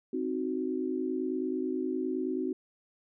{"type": "chord", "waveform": "sine", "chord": "C diminished", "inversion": "none", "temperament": "equal", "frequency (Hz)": [261.6, 311.1, 370], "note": ["C4", "Eb4", "Gb4"], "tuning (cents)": [0, 0, 0], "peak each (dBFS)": [-33, -35, -33], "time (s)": [0.13, 2.53], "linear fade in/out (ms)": 5, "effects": []}